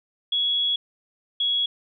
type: tone pair in turn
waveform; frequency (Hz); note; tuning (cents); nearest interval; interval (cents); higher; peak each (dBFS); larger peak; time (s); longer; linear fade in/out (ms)
sine; 3352 / 3340; G#7 / G#7; +15 / +9; unison; 6; first; -20; neither; 0.32-0.76 / 1.4-1.66; first; 5
effects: none